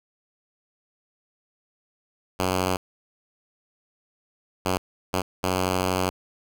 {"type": "tone bursts at uneven times", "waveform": "5% pulse", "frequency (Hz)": 92.5, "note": "F#2", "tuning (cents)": 0, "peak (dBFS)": -11, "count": 4, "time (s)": [[2.39, 2.77], [4.65, 4.78], [5.13, 5.22], [5.43, 6.1]], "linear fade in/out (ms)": 10, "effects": []}